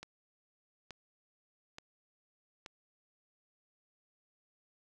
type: click train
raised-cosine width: 0.2 ms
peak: -28 dBFS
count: 4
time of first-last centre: 0.03-2.662 s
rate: 1.14 Hz
effects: none